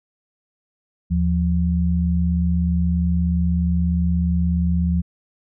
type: tone pair together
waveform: sine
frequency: 77.78 / 174.61 Hz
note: D#2 / F3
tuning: 0 / 0 cents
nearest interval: octave + major second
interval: 1400 cents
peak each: -19 dBFS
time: 1.1-5.02 s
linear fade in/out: 20 ms
effects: none